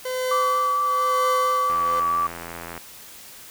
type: tone with tremolo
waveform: 40% pulse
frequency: 510 Hz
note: C5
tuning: 44 cents flat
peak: -21 dBFS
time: 0.05-2 s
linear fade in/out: 5 ms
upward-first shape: triangle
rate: 1 Hz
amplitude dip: 85%
type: tone with vibrato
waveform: sine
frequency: 1154 Hz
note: D6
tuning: 31 cents flat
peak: -19 dBFS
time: 0.31-2.27 s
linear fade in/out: 5 ms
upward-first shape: sine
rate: 4.4 Hz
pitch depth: 15 cents each way
type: click train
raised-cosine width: 0.5 ms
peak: -19 dBFS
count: 92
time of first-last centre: 1.7-2.777 s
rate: 84.5 Hz
effects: white hiss -43 dBFS RMS until 3.5 s